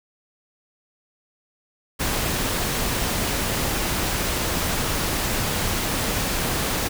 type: noise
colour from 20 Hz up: pink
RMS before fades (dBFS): -24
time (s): 1.99-6.89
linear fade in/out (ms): 20
effects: none